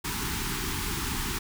pink band-stop noise, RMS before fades -31 dBFS, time 0.04-1.39 s, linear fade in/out 10 ms, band 420 to 810 Hz, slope 96 dB/octave, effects none

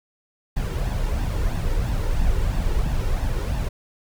brown noise with flanger, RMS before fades -22 dBFS, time 0.56-3.69 s, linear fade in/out 10 ms, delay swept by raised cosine 1.1 to 2.2 ms, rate 3 Hz, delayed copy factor +0.55, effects none

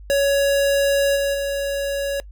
square tone with level steps, 559 Hz, C#5, 14 cents sharp, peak -16 / -19 / -22 dBFS, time 0.1-2.2 s, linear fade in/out 0 ms, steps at 1.15 / 1.33 s, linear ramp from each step 20 ms, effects noise-tail reverb RT60 0.1 s tail -22 dB re dry + added 50 Hz sine -37 dBFS peak until 2.31 s

